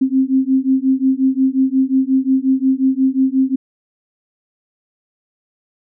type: beating tone pair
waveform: sine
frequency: 261.6 / 267.2 Hz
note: C4 / C4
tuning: 0 / +36 cents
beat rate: 5.6 Hz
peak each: -15 dBFS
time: 0.01-3.56 s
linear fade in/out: 10 ms
effects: none